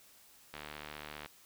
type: click train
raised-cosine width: 0.3 ms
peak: -27 dBFS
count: 55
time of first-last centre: 0.54-1.26 s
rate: 75 Hz
effects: white hiss -61 dBFS RMS until 1.45 s